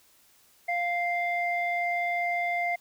sine tone pair together, 698.5 / 2093 Hz, F5 / C7, 0 / 0 cents, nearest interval octave + perfect fifth, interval 1900 cents, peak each -27 / -28 dBFS, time 0.68-2.76 s, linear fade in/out 10 ms, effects tanh soft clip ceiling -19 dBFS + white hiss -61 dBFS RMS until 2.8 s

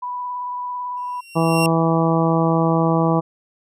sine tone with vibrato, 987.8 Hz, B5, in tune, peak -24 dBFS, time 0.02-1.21 s, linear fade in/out 10 ms, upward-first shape triangle, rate 18 Hz, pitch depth 17 cents each way
sawtooth tone with exponential growth, 2748 Hz, F7, 29 cents flat, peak -16 dBFS, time 0.97-1.66 s, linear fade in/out 1 ms, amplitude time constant 150 ms
harmonic tone, 164.1 Hz, E3, 8 cents flat, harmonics 1 / 2 / 3 / 4 / 5 / 6 / 7, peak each -18 / -21 / -23 / -24 / -25 / -26 / -26 dBFS, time 1.35-3.21 s, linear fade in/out 20 ms
effects resampled to 32000 Hz

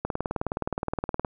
click train, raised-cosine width 1 ms, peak -13 dBFS, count 24, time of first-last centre 0.05-1.248 s, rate 19.2 Hz, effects none

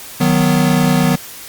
square chord, B major, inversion first, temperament equal, 155.56 / 185 / 246.9 Hz, D#3 / F#3 / B3, 0 / 0 / 0 cents, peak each -16 dBFS, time 0.2-1.16 s, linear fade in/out 10 ms, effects white hiss -33 dBFS RMS until 1.48 s + Opus 48 kbps

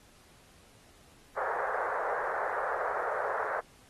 pink band-pass noise, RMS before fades -33 dBFS, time 1.36-3.61 s, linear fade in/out 20 ms, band 460 to 1700 Hz, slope 48 dB/octave, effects pink hiss -60 dBFS RMS until 3.89 s + AAC 32 kbps

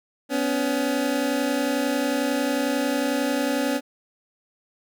25% pulse tone pair together, 251.4 / 282.5 Hz, B3 / C#4, +31 / +33 cents, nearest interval major second, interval 202 cents, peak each -22 / -20 dBFS, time 0.29-3.81 s, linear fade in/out 50 ms, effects none

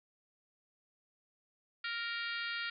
harmonic tone, 466.2 Hz, A#4, in tune, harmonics 3 / 4 / 5 / 6 / 7 / 8 / 9 / 10, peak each -40 / -42 / -44 / -46 / -47 / -48 / -49 / -50 dBFS, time 1.84-2.7 s, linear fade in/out 5 ms, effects none

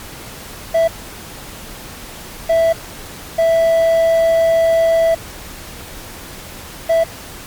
triangle tone bursts at uneven times, 659.3 Hz, E5, in tune, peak -8 dBFS, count 4, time 0.74-0.88 / 2.49-2.73 / 3.38-5.15 / 6.89-7.04 s, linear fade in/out 10 ms, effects pink hiss -33 dBFS RMS until 7.46 s + MP3 96 kbps

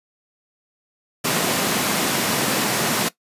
pink high-pass noise, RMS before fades -21 dBFS, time 1.24-3.09 s, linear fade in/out 10 ms, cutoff 150 Hz, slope 24 dB/octave, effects noise-tail reverb RT60 0.1 s tail -17 dB re dry + resampled to 32000 Hz

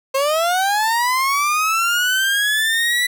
30% pulse linear sweep, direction up, 528 to 1979 Hz, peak -13 dBFS, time 0.14-3.07 s, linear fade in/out 10 ms, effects none

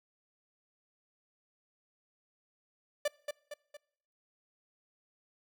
45% pulse tone with echo, 587.3 Hz, D5, in tune, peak -28 dBFS, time 3.05-3.08 s, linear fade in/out 5 ms, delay 230 ms, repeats 3, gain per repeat -6 dB, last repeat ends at 3.77 s, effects noise-tail reverb RT60 0.7 s tail -24 dB re dry

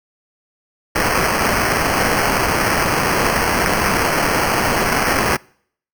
blue noise with sample-and-hold, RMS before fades -17 dBFS, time 0.95-5.37 s, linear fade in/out 10 ms, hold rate 3675 Hz, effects noise-tail reverb RT60 0.6 s tail -26 dB re dry

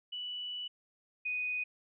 sine tone pair in turn, 2960 / 2488 Hz, F#7 / D#7, 0 / -1 cents, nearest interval minor third, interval 301 cents, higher first, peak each -37 / -32 dBFS, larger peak second, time 0.12-0.68 / 1.25-1.64 s, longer first, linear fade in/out 10 ms, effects none

